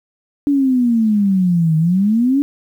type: exponential two-way sweep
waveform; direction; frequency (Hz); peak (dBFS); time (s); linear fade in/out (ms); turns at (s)
sine; down then up; 290 to 155.56 to 290; -11; 0.47-2.42; 0; 1.77
effects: 8-bit